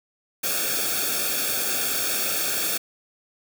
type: noise with comb filter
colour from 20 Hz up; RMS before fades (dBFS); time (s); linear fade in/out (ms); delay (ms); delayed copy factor
white; -25; 0.43-2.78; 10; 1; -0.95
effects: none